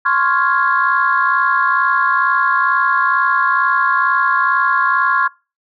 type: chord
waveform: sine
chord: Db major seventh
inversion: third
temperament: equal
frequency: 1046.5 / 1108.7 / 1396.9 / 1661.2 Hz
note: C6 / Db6 / F6 / Ab6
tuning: 0 / 0 / 0 / 0 cents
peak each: -17 dBFS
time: 0.05-5.28 s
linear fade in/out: 10 ms
effects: noise-tail reverb RT60 0.3 s tail -23 dB re dry + tanh soft clip ceiling -2 dBFS